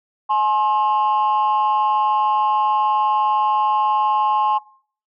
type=tone pair together; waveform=sine; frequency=846.9 / 1066 Hz; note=G#5 / C6; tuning=+34 / +32 cents; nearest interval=major third; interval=398 cents; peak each=-16 dBFS; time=0.29-4.59 s; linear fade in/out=20 ms; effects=noise-tail reverb RT60 0.5 s tail -21 dB re dry + tanh soft clip ceiling -11 dBFS